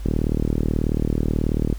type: click train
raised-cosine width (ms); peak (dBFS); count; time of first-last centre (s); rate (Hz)
3; -8; 65; 0.06-1.727; 38.4
effects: added 50 Hz sine -28 dBFS peak until 1.78 s + pink hiss -48 dBFS RMS until 1.78 s